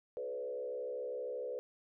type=tone with frequency modulation; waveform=sine; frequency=498.5 Hz; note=B4; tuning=16 cents sharp; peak=-37 dBFS; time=0.17-1.59 s; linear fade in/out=0 ms; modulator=67.4 Hz; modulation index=1; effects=none